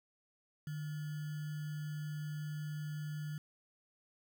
sine tone with sample-and-hold, 150.9 Hz, D3, 47 cents sharp, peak -38 dBFS, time 0.67-3.38 s, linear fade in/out 2 ms, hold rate 1575 Hz, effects none

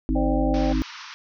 harmonic tone, 52.4 Hz, G#1, 16 cents sharp, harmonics 1 / 3 / 5 / 6, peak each -23 / -33 / -24 / -26 dBFS, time 0.09-0.82 s, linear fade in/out 0 ms
sine chord, C suspended second, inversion none, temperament equal with one note detuned, 523.3 / 599.7 / 784 Hz, C5 / D5 / G5, 0 / +36 / 0 cents, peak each -29 dBFS, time 0.15-0.73 s, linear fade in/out 10 ms
pink band-pass noise, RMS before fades -40 dBFS, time 0.54-1.14 s, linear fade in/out 0 ms, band 920 to 6000 Hz, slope 96 dB/octave
effects none

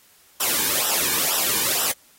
white noise with flanger, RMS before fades -22 dBFS, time 0.4-1.92 s, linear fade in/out 5 ms, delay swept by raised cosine 0.44 to 1.54 ms, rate 2.1 Hz, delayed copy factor -0.85, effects white hiss -55 dBFS RMS until 2.18 s + AAC 48 kbps

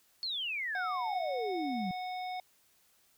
sine exponential sweep, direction down, 4435 to 178.4 Hz, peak -33 dBFS, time 0.23-1.91 s, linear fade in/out 0 ms
harmonic tone, 735 Hz, F#5, 12 cents flat, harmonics 1 / 3 / 5 / 7, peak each -36 / -46 / -50 / -53 dBFS, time 0.75-2.4 s, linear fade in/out 2 ms
effects white hiss -68 dBFS RMS until 3.17 s

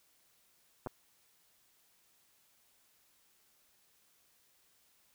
clicks, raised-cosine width 1 ms, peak -25 dBFS, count 2, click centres 0.863 / 0.871 s, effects white hiss -70 dBFS RMS until 5.14 s

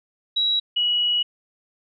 sine tone pair in turn, 3879 / 2920 Hz, B7 / F#7, -32 / -24 cents, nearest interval perfect fourth, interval 492 cents, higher first, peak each -18 / -18 dBFS, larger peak neither, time 0.36-0.6 / 0.76-1.23 s, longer second, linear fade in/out 10 ms, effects none

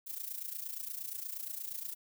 violet noise with amplitude modulation, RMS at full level -38 dBFS, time 0.06-1.95 s, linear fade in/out 20 ms, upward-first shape sine, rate 28.5 Hz, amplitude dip 75%, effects none

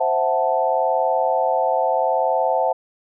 sine chord, F# half-diminished seventh, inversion second, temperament equal, 523.3 / 659.3 / 740 / 880 Hz, C5 / E5 / F#5 / A5, 0 / 0 / 0 / 0 cents, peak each -22 dBFS, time 0-2.73 s, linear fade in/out 10 ms, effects none

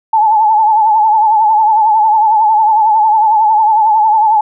sine tone with vibrato, 865 Hz, A5, 30 cents flat, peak -6 dBFS, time 0.13-4.41 s, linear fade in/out 5 ms, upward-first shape triangle, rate 11 Hz, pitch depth 80 cents each way, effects none

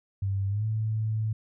sine tone with pitch glide, 98 to 109.37 Hz, G2 to A2, 0 to -10 cents, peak -25 dBFS, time 0.22-1.33 s, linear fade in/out 5 ms, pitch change +190 cents, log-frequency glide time 0.48-0.65 s, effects none

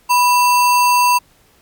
sine tone with sample-and-hold, 984 Hz, B5, 7 cents flat, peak -9 dBFS, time 0.09-1.19 s, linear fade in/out 20 ms, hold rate 3675 Hz, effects pink hiss -53 dBFS RMS until 1.61 s + MP3 96 kbps

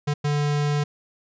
square tone bursts at uneven times, 146.5 Hz, D3, 4 cents flat, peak -21 dBFS, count 2, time 0.07-0.14 / 0.24-0.84 s, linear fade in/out 10 ms, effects resampled to 16000 Hz

